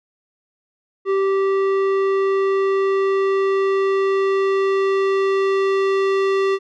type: tone with low-pass filter sweep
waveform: square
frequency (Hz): 389.2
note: G4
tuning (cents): -12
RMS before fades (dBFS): -18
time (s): 1.05-6.59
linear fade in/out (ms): 50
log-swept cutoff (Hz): 1600 to 3200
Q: 0.72
effects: none